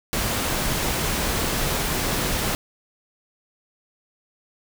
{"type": "noise", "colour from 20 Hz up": "pink", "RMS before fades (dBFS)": -24, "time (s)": [0.13, 2.55], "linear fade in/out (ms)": 0, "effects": []}